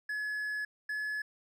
triangle tone pair in turn, 1700 / 1706.6 Hz, G#6 / G#6, +40 / +47 cents, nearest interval unison, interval 7 cents, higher second, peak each -31 / -31 dBFS, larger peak neither, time 0.09-0.65 / 0.89-1.22 s, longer first, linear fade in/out 5 ms, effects none

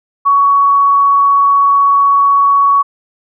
sine tone, 1121 Hz, C#6, 19 cents sharp, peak -6 dBFS, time 0.25-2.83 s, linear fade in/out 20 ms, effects none

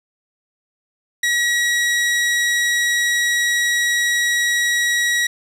sawtooth tone, 1914 Hz, A#6, 45 cents sharp, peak -12 dBFS, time 1.23-5.27 s, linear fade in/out 5 ms, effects low-pass 10000 Hz 12 dB/octave + 7-bit

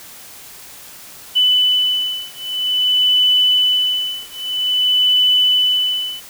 sine beating tone pair, 2995 / 2995.51 Hz, F#7 / F#7, +20 / +21 cents, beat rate 0.51 Hz, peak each -16 / -16 dBFS, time 1.35-6.21 s, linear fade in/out 20 ms, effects white hiss -38 dBFS RMS until 6.29 s

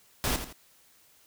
pink noise with echo, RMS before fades -28 dBFS, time 0.24-0.36 s, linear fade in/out 0 ms, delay 83 ms, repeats 2, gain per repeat -9 dB, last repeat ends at 0.526 s, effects white hiss -61 dBFS RMS until 1.26 s

